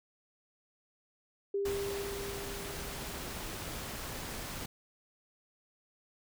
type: tone with exponential decay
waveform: sine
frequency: 398.9 Hz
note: G4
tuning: 30 cents sharp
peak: -29 dBFS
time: 1.54-4.07 s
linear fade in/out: 5 ms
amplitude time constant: 550 ms
type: noise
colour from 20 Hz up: pink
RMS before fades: -41 dBFS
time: 1.65-4.66 s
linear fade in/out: 5 ms
effects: none